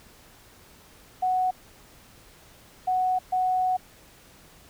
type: tone bursts at uneven times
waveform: sine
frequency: 740 Hz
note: F#5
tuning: in tune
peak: -21 dBFS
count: 3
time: 1.22-1.51 / 2.87-3.19 / 3.32-3.77 s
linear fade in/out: 10 ms
effects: pink hiss -53 dBFS RMS until 4.69 s